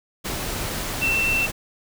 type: tone in noise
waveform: sine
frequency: 2686 Hz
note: E7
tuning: 32 cents sharp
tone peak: -19 dBFS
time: 1.01-1.47 s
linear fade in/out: 20 ms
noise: pink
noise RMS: -28 dBFS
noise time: 0.24-1.52 s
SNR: +6 dB
effects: none